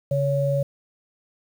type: tone pair together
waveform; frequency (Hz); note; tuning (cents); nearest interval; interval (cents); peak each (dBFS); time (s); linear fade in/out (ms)
sine; 140 / 560; C#3 / C#5; +18 / +18; 2 octaves; 2400; -22; 0.11-0.63; 5
effects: 8-bit